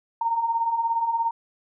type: beating tone pair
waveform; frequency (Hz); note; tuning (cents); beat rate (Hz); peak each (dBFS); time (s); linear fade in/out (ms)
sine; 906 / 923; A#5 / A#5; -50 / -17; 17; -29 / -22; 0.21-1.31; 5
effects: none